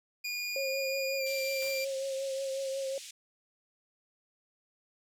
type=tone with pitch glide; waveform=25% pulse; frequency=2434 to 2367 Hz; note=D#7 to D7; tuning=-39 to +13 cents; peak=-30 dBFS; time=0.24-1.85 s; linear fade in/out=10 ms; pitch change=-48 cents; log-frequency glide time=1.17-1.23 s
type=tone with vibrato; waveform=sine; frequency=539 Hz; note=C#5; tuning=49 cents flat; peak=-32 dBFS; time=0.56-2.98 s; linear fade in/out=2 ms; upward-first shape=triangle; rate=5.5 Hz; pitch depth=31 cents each way
type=band-pass noise; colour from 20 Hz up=white; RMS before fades=-47 dBFS; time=1.26-3.11 s; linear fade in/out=5 ms; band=2400 to 8400 Hz; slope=24 dB/octave
type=noise with exponential decay; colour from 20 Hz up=white; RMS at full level=-44 dBFS; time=1.62-2.08 s; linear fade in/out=0 ms; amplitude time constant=100 ms
effects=none